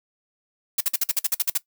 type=noise bursts; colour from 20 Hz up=blue; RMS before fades=-21 dBFS; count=11; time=0.78-1.577 s; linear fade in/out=5 ms; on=27 ms; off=50 ms; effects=noise-tail reverb RT60 0.1 s tail -18 dB re dry